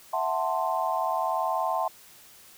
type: chord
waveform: sine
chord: F# half-diminished seventh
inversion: third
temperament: equal with one note detuned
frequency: 659.3 / 740 / 885.1 / 1046.5 Hz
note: E5 / F#5 / A5 / C6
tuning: 0 / 0 / +10 / 0 cents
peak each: -30 dBFS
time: 0.13-1.88 s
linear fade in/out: 5 ms
effects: white hiss -52 dBFS RMS until 2.57 s